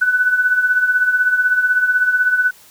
sine tone with tremolo, 1494 Hz, F#6, 16 cents sharp, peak -9 dBFS, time 0.01-2.51 s, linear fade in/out 10 ms, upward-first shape triangle, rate 16 Hz, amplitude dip 70%, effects white hiss -46 dBFS RMS until 2.7 s

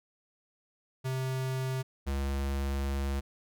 square tone pair in turn, 130.81 / 68.88 Hz, C3 / C#2, 0 / -10 cents, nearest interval major seventh, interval 1110 cents, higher first, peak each -31 / -30 dBFS, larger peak second, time 1.04-1.83 / 2.06-3.21 s, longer second, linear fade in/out 20 ms, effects none

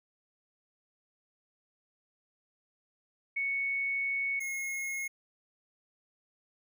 sine / square tone pair in turn, 2217 / 2163 Hz, C#7 / C#7, 0 / -43 cents, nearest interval unison, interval 43 cents, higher first, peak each -29 / -34 dBFS, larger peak first, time 3.36-4.4 / 4.4-5.08 s, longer first, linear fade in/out 10 ms, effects none

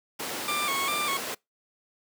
pink noise, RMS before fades -32 dBFS, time 0.19-1.35 s, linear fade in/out 10 ms
20% pulse tone with vibrato, 1143 Hz, D6, 47 cents flat, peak -22 dBFS, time 0.48-1.17 s, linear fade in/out 2 ms, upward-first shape square, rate 2.5 Hz, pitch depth 66 cents each way
effects noise-tail reverb RT60 0.2 s tail -26 dB re dry + high-pass 300 Hz 12 dB/octave

